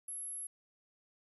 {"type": "tone", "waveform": "sine", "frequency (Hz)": 11175, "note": "F9", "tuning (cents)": 0, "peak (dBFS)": -37, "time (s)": [0.08, 0.47], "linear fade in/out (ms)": 5, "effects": ["tanh soft clip ceiling -39 dBFS", "13-bit"]}